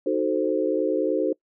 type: chord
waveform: sine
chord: D# diminished seventh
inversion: none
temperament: equal with one note detuned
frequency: 309.7 / 370 / 440 / 523.3 Hz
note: D#4 / F#4 / A4 / C5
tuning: -8 / 0 / 0 / 0 cents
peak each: -26 dBFS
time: 0.06-1.33 s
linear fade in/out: 5 ms
effects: noise-tail reverb RT60 0.1 s tail -24 dB re dry